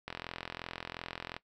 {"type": "click train", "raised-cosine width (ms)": 0.3, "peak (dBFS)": -22, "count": 56, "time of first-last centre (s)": [0.08, 1.365], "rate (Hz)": 42.8, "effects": ["noise-tail reverb RT60 0.1 s tail -18 dB re dry"]}